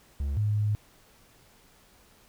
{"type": "tone pair in turn", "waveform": ["triangle", "sine"], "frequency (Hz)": [70.3, 105.12], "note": ["C#2", "G#2"], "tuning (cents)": [25, 21], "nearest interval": "perfect fifth", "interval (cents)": 696, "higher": "second", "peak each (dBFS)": [-25, -23], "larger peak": "second", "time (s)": [[0.2, 0.37], [0.37, 0.75]], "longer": "second", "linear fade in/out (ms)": 0, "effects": ["pink hiss -59 dBFS RMS until 2.28 s"]}